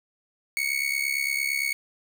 40% pulse tone with amplitude modulation, 2217 Hz, C#7, in tune, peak -20 dBFS, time 0.57-1.73 s, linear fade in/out 0 ms, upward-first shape sine, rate 68.8 Hz, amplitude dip 80%, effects none

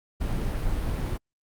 brown noise, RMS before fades -27 dBFS, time 0.2-1.18 s, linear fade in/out 20 ms, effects Opus 48 kbps

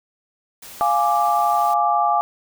white noise, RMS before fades -39 dBFS, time 0.62-1.74 s, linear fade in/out 5 ms
sine chord, D diminished, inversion first, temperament equal, 698.5 / 830.6 / 1174.7 Hz, F5 / Ab5 / D6, 0 / 0 / 0 cents, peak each -20 / -19 / -20 dBFS, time 0.81-2.21 s, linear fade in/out 0 ms
effects none

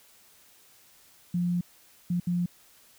sine tone bursts at uneven times, 175.8 Hz, F3, 12 cents sharp, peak -24 dBFS, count 3, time 1.34-1.61 / 2.1-2.2 / 2.27-2.46 s, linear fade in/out 5 ms, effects white hiss -58 dBFS RMS until 2.98 s

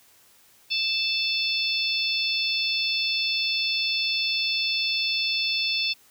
harmonic tone, 880 Hz, A5, in tune, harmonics 3 / 4 / 5 / 6, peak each -27 / -28 / -29 / -30 dBFS, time 0.7-5.94 s, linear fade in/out 20 ms, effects white hiss -57 dBFS RMS until 6.1 s

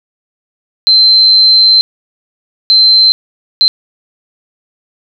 sine tone bursts at uneven times, 4101 Hz, C8, 36 cents flat, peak -3 dBFS, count 3, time 0.87-1.81 / 2.7-3.12 / 3.61-3.68 s, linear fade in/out 0 ms, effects none

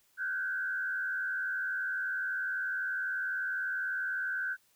sine tone with frequency modulation, 1532 Hz, G6, 40 cents flat, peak -31 dBFS, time 0.17-4.57 s, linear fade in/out 50 ms, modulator 80.1 Hz, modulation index 0.9, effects white hiss -69 dBFS RMS until 4.75 s

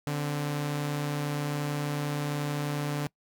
sawtooth tone pair together, 146.47 / 261.6 Hz, D3 / C4, -4 / 0 cents, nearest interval minor seventh, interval 1004 cents, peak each -25 / -35 dBFS, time 0.07-3.07 s, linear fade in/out 0 ms, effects noise-tail reverb RT60 0.1 s tail -24 dB re dry

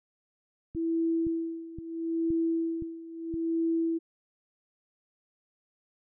sine tone with tremolo, 329.6 Hz, E4, in tune, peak -24 dBFS, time 0.75-3.99 s, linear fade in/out 20 ms, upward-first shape sine, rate 0.76 Hz, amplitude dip 85%
click train, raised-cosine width 5 ms, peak -28 dBFS, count 6, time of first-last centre 0.75-3.341 s, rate 1.93 Hz
effects none

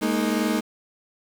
35% pulse chord, Ab suspended second, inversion none, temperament equal with one note detuned, 211 / 233.1 / 311.1 Hz, Ab3 / Bb3 / Eb4, +28 / 0 / 0 cents, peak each -24 dBFS, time 0.01-0.61 s, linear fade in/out 20 ms, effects 7-bit

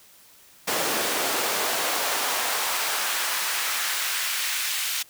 pink noise with high-pass filter sweep, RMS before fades -26 dBFS, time 0.67-5.03 s, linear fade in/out 10 ms, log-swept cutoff 350 to 2400 Hz, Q 0.92, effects white hiss -53 dBFS RMS until 5.09 s

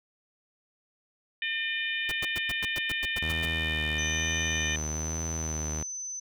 harmonic tone, 604 Hz, D5, 48 cents sharp, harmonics 3 / 4 / 5 / 6, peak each -32 / -33 / -35 / -38 dBFS, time 1.42-4.76 s, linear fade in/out 2 ms
pink noise bursts, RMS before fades -36 dBFS, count 11, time 2.09-3.454 s, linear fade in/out 0 ms, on 24 ms, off 110 ms
sawtooth tone with vibrato, 79.2 Hz, D#2, 31 cents sharp, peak -28 dBFS, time 3.22-5.83 s, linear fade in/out 5 ms, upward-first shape sine, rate 1.1 Hz, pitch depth 53 cents each way
sine tone, 6080 Hz, F#8, 46 cents sharp, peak -34 dBFS, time 3.98-6.2 s, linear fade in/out 10 ms
effects none

